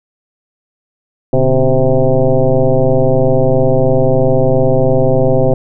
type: tone with frequency modulation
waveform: sine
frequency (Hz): 254.5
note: C4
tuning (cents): -48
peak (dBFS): -7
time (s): 1.33-5.54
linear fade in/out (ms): 2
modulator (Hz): 133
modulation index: 3
effects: none